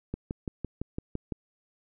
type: click train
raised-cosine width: 3 ms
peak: -19 dBFS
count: 8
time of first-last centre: 0.14-1.322 s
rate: 5.92 Hz
effects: none